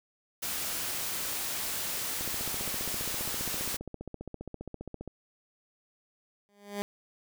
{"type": "noise", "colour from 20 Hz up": "white", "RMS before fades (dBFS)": -34, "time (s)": [0.42, 3.77], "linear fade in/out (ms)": 10}
{"type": "click train", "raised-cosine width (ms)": 2, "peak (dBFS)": -26, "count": 44, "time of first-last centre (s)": [2.21, 5.077], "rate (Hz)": 15}
{"type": "tone with exponential growth", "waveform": "15% pulse", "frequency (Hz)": 203.4, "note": "G#3", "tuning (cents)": -36, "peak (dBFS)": -23, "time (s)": [6.49, 6.82], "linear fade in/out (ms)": 0, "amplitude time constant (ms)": 71}
{"effects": []}